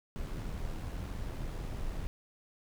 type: noise with amplitude modulation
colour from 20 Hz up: brown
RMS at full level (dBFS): -36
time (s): 0.16-2.07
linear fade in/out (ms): 0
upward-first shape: sine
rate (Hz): 82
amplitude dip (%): 35
effects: none